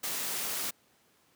white noise, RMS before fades -34 dBFS, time 0.03-0.71 s, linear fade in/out 10 ms, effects pink hiss -66 dBFS RMS until 1.35 s + high-pass 150 Hz 12 dB/octave

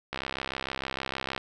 click train, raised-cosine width 0.3 ms, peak -15 dBFS, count 84, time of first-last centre 0.13-1.378 s, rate 66.5 Hz, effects none

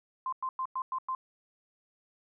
sine tone bursts, 1042 Hz, C6, 7 cents flat, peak -30 dBFS, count 6, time 0.26-1.15 s, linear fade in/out 2 ms, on 65 ms, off 100 ms, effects none

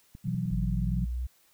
clicks, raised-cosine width 5 ms, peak -32 dBFS, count 7, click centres 0.151 / 0.277 / 0.348 / 0.457 / 0.505 / 0.543 / 0.637 s
sine chord, B suspended fourth, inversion none, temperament equal, 123.47 / 164.81 / 185 Hz, B2 / E3 / F#3, 0 / 0 / 0 cents, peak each -32 dBFS, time 0.24-1.06 s, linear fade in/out 20 ms
sine linear sweep, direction up, 50 to 63.2 Hz, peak -29 dBFS, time 0.51-1.27 s, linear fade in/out 10 ms
effects white hiss -64 dBFS RMS until 1.53 s

